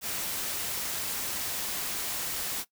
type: noise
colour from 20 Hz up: white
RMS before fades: -33 dBFS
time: 0.01-2.65 s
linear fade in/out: 50 ms
effects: noise-tail reverb RT60 0.1 s tail -18 dB re dry